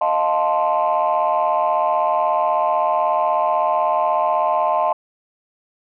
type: chord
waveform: sine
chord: F dominant seventh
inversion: third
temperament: equal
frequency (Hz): 622.3 / 698.5 / 880 / 1046.5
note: Eb5 / F5 / A5 / C6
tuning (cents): 0 / 0 / 0 / 0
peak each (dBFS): -20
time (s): 0.01-4.93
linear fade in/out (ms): 5
effects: tanh soft clip ceiling -9 dBFS